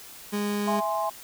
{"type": "tone", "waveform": "30% pulse", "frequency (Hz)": 205.9, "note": "G#3", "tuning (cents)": -15, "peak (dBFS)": -23, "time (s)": [0.32, 0.81], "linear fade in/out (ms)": 20}
{"type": "chord", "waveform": "sine", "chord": "E augmented", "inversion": "none", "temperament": "equal", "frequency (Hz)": [659.3, 830.6, 1046.5], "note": ["E5", "G#5", "B#5"], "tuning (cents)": [0, 0, 0], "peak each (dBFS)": -29, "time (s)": [0.67, 1.1], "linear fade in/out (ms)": 10}
{"effects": ["white hiss -45 dBFS RMS until 1.23 s"]}